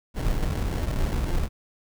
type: noise with sample-and-hold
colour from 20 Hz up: brown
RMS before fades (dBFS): -25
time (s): 0.14-1.49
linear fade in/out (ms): 50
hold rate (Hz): 1225
effects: none